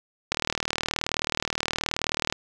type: click train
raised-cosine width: 0.2 ms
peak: -7 dBFS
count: 79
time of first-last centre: 0.32-2.325 s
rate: 38.9 Hz
effects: none